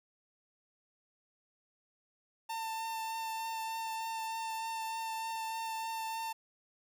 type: tone with vibrato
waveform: 45% pulse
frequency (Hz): 897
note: A5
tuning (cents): +33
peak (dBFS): -36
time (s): 2.49-6.33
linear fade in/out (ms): 10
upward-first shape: triangle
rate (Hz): 3.3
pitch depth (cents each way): 15
effects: none